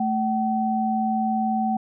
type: tone pair together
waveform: sine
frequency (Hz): 220.3 / 761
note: A3 / F#5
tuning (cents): +2 / +48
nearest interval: octave + major sixth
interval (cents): 2146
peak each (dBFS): -23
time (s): 0-1.77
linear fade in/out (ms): 5
effects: none